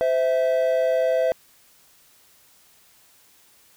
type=tone pair together; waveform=triangle; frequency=515 / 655.3 Hz; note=C5 / E5; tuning=-28 / -10 cents; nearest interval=major third; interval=418 cents; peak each=-19 dBFS; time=0.01-1.32 s; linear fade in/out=0 ms; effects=white hiss -56 dBFS RMS until 3.76 s